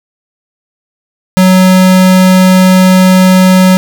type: tone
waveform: square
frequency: 185.7 Hz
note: F#3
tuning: 7 cents sharp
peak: -3 dBFS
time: 1.37-3.77 s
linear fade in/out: 0 ms
effects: none